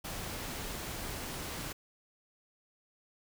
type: noise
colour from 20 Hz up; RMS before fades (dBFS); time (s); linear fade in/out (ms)
pink; -40; 0.04-1.73; 10
effects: none